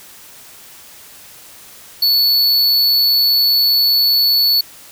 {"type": "tone", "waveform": "square", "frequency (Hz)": 4435, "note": "C#8", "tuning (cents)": 0, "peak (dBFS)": -11, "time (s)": [2.02, 4.61], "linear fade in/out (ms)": 5, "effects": ["white hiss -40 dBFS RMS until 4.91 s"]}